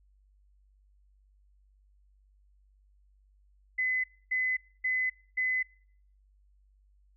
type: tone bursts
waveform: sine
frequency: 2025 Hz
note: B6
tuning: 43 cents sharp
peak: -26 dBFS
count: 4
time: 3.78-5.63 s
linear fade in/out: 10 ms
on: 260 ms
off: 270 ms
effects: noise-tail reverb RT60 0.6 s tail -26 dB re dry + added 49 Hz sine -61 dBFS peak until 7.16 s